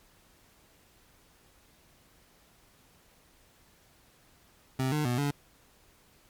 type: tone with pitch steps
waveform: 25% pulse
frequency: 131.1 / 151 / 122.5 / 143.4 Hz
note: C3 / D3 / B2 / D3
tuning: +4 / +48 / -14 / -41 cents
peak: -23 dBFS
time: 4.79-5.31 s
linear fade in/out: 5 ms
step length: 130 ms
effects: pink hiss -62 dBFS RMS until 6.29 s + MP3 96 kbps